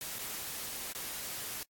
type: noise with dropouts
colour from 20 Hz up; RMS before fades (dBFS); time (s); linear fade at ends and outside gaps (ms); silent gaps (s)
white; -40; 0.01-1.63; 1; 0.185-0.19 / 0.925-0.949
effects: noise-tail reverb RT60 0.1 s tail -26 dB re dry + AAC 64 kbps